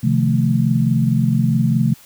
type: chord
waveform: sine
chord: F dominant seventh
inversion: second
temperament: equal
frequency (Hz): 130.81 / 155.56 / 174.61 / 220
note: C3 / Eb3 / F3 / A3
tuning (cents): 0 / 0 / 0 / 0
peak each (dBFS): -17 / -20 / -21 / -18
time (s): 0.03-1.94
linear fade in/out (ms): 10
effects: white hiss -46 dBFS RMS until 2.05 s